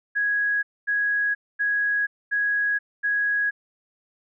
sine tone bursts, 1661.2 Hz, G#6, in tune, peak -20 dBFS, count 5, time 0.15-3.51 s, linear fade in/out 20 ms, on 480 ms, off 240 ms, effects none

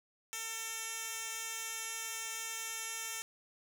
10% pulse tone with band-pass filter, 449.5 Hz, A4, 37 cents sharp, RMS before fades -41 dBFS, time 0.33-3.22 s, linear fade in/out 0 ms, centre 8300 Hz, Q 0.85, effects 10-bit

